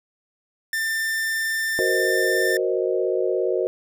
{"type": "tone", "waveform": "45% pulse", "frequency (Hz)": 1789, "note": "A6", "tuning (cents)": 28, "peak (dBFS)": -22, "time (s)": [0.73, 2.57], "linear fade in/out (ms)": 2}
{"type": "chord", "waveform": "sine", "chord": "C half-diminished seventh", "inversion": "second", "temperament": "equal", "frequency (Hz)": [370, 466.2, 523.3, 622.3], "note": ["Gb4", "Bb4", "C5", "Eb5"], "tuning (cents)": [0, 0, 0, 0], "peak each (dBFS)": [-23, -25, -26, -28], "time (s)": [1.79, 3.67], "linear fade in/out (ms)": 0}
{"effects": []}